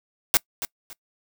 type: noise with echo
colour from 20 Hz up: white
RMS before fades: -17 dBFS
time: 0.34-0.37 s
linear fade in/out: 0 ms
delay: 280 ms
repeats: 2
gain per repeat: -12 dB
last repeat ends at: 0.93 s
effects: noise-tail reverb RT60 0.1 s tail -24 dB re dry